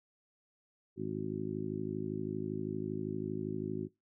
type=harmonic tone; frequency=52.6 Hz; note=G#1; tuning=23 cents sharp; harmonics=2 / 3 / 4 / 5 / 6 / 7; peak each=-45 / -42 / -42 / -42 / -42 / -39 dBFS; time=0.96-3.89 s; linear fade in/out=50 ms; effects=noise-tail reverb RT60 0.2 s tail -21 dB re dry